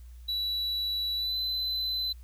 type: tone with pitch glide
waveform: triangle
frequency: 3934 to 4031 Hz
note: B7 to B7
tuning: -7 to +35 cents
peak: -27 dBFS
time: 0.28-2.13 s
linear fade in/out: 10 ms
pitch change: +42 cents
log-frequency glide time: 1.16-1.37 s
effects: added 60 Hz sine -44 dBFS peak until 2.23 s + white hiss -65 dBFS RMS until 2.23 s